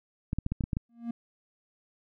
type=clicks; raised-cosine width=5 ms; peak=-17 dBFS; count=8; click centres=0.331 / 0.386 / 0.464 / 0.52 / 0.608 / 0.639 / 0.732 / 0.769 s
type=tone with exponential growth; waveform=triangle; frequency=234.2 Hz; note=A#3; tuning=8 cents sharp; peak=-26 dBFS; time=0.89-1.11 s; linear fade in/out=5 ms; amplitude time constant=47 ms
effects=none